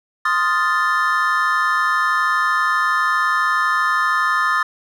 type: chord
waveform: triangle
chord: F dominant seventh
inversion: second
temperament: equal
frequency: 1046.5 / 1244.5 / 1396.9 / 1760 Hz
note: C6 / Eb6 / F6 / A6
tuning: 0 / 0 / 0 / 0 cents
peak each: -21 / -17 / -23 / -18 dBFS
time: 0.25-4.63 s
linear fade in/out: 5 ms
effects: none